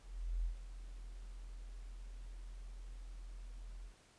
sine tone with ADSR envelope, 42.29 Hz, E1, 45 cents sharp, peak -33 dBFS, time 0.01-3.95 s, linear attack 430 ms, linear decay 110 ms, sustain -13 dB, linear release 100 ms, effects pink hiss -66 dBFS RMS until 4.18 s + resampled to 22050 Hz

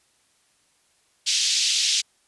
white band-pass noise, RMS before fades -22 dBFS, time 1.26-2.02 s, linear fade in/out 20 ms, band 2900 to 6200 Hz, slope 24 dB/octave, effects white hiss -64 dBFS RMS until 2.27 s + resampled to 24000 Hz

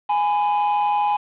triangle tone pair together, 830 / 1002.3 Hz, G#5 / B5, -1 / +25 cents, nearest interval minor third, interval 326 cents, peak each -16 / -23 dBFS, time 0.09-1.17 s, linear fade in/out 10 ms, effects resampled to 8000 Hz + 7-bit

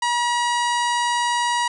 harmonic tone with a mistuned harmonic, 960 Hz, B5, 49 cents flat, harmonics 1 / 2 / 3 / 4 / 5 / 6 / 7 / 8 / 9 / 10, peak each -20 / -26 / -30 / -32 / -34 / -36 / -37 / -38 / -39 / -40 dBFS, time 0.02-1.68 s, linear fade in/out 5 ms, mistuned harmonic 5, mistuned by -26 cents, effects none

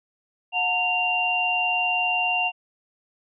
sine tone cluster, 726 / 901 / 2775 Hz, F#5 / A5 / F7, -33 / +41 / -12 cents, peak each -26 / -31 / -22 dBFS, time 0.52-2.52 s, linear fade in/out 50 ms, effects none

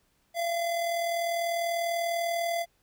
square tone with amplitude modulation, 681 Hz, F5, 44 cents flat, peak -26 dBFS, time 0.34-2.66 s, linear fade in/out 50 ms, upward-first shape sine, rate 40.1 Hz, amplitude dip 40%, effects pink hiss -70 dBFS RMS until 2.82 s

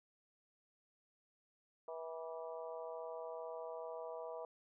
harmonic tone with a mistuned harmonic, 162.4 Hz, E3, 26 cents flat, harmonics 3 / 4 / 5 / 6 / 7, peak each -47 / -47 / -56 / -52 / -57 dBFS, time 1.88-4.45 s, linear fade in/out 2 ms, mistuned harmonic 7, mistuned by +43 cents, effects none

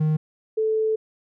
triangle / sine tone pair in turn, 154.8 / 437.8 Hz, D#3 / A4, -9 / -9 cents, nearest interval octave + tritone, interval 1800 cents, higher second, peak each -16 / -19 dBFS, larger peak first, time 0-0.17 / 0.57-0.96 s, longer second, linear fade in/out 10 ms, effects none

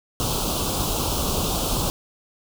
pink band-stop noise, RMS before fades -24 dBFS, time 0.2-1.9 s, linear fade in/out 0 ms, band 1300 to 2800 Hz, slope 48 dB/octave, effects none

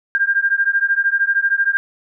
sine beating tone pair, 1594 / 1607 Hz, G6 / G6, +28 / +43 cents, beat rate 13 Hz, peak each -17 dBFS, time 0.15-1.77 s, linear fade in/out 0 ms, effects none

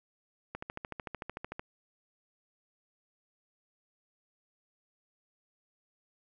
click train, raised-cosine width 0.5 ms, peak -23 dBFS, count 15, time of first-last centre 0.55-1.595 s, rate 13.4 Hz, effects none

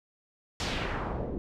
pink noise with low-pass filter sweep, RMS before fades -33 dBFS, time 0.6-1.38 s, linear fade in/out 0 ms, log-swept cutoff 5900 to 340 Hz, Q 1.4, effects none

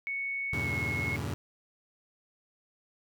sine tone with pitch glide, 2217 to 2179 Hz, C#7 to C#7, 0 to -30 cents, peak -31 dBFS, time 0.07-1.16 s, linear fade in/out 0 ms, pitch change -30 cents, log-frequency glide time 0.62-0.69 s
sawtooth chord, E diminished seventh, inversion none, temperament just, 82.41 / 98.89 / 118.67 / 142.4 Hz, E2 / G2 / Bb2 / Db3, 0 / +16 / +31 / +47 cents, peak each -34 dBFS, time 0.53-1.34 s, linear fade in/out 0 ms
effects none

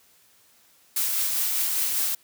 blue noise with tremolo, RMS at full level -24 dBFS, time 0.96-2.15 s, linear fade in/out 5 ms, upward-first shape sine, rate 5 Hz, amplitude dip 25%, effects white hiss -59 dBFS RMS until 2.23 s + high-pass 60 Hz 12 dB/octave

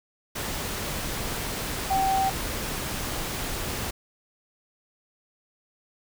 sine tone in noise, 772 Hz, G5, 27 cents flat, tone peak -21 dBFS, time 1.9-2.3 s, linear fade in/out 10 ms, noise pink, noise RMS -31 dBFS, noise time 0.35-3.91 s, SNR +7 dB, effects none

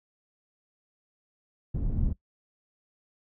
pink low-pass noise, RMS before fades -27 dBFS, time 1.74-2.13 s, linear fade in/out 10 ms, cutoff 140 Hz, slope 12 dB/octave, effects noise-tail reverb RT60 0.1 s tail -20 dB re dry

